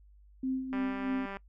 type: tone with tremolo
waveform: sine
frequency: 261.6 Hz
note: C4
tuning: in tune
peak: -28 dBFS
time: 0.43-1.26 s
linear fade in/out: 5 ms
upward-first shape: sine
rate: 3.2 Hz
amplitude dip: 60%
type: click train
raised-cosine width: 0.5 ms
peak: -26 dBFS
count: 127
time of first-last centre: 0.73-1.37 s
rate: 197 Hz
effects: noise-tail reverb RT60 0.1 s tail -23 dB re dry + added 50 Hz sine -55 dBFS peak until 1.48 s